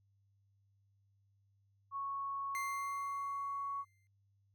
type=tone with pitch glide; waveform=sine; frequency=1106 to 1116.3 Hz; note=C#6 to C#6; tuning=-4 to +12 cents; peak=-37 dBFS; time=1.91-3.85 s; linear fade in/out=50 ms; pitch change=+16 cents; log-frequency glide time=2.62-2.93 s
type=tone with exponential decay; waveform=45% pulse; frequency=2093 Hz; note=C7; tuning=in tune; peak=-39 dBFS; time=2.55-4.07 s; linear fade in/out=0 ms; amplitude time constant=330 ms
effects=added 99 Hz sine -70 dBFS peak until 4.54 s